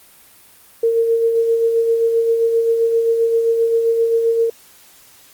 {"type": "tone with tremolo", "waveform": "sine", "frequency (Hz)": 458.7, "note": "A#4", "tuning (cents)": -28, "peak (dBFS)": -11, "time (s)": [0.83, 4.5], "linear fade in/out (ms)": 5, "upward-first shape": "sine", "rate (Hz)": 7.6, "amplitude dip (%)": 40, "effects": ["white hiss -47 dBFS RMS until 5.33 s", "Opus 32 kbps"]}